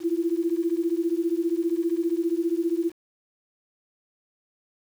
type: beating tone pair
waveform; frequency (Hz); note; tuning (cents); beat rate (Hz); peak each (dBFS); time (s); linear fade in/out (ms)
sine; 329.6 / 344.6; E4 / F4; 0 / -23; 15; -25; 0-2.92; 50
effects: 8-bit